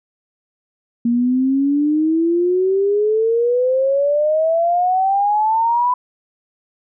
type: exponential sweep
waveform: sine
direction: up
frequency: 233.4 to 1001 Hz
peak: -13 dBFS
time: 1.05-5.94 s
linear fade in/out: 5 ms
effects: none